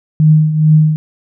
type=tone with tremolo; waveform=sine; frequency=154.9 Hz; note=D#3; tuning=7 cents flat; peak=-3 dBFS; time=0.2-0.96 s; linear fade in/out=0 ms; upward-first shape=triangle; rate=2.3 Hz; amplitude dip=70%; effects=none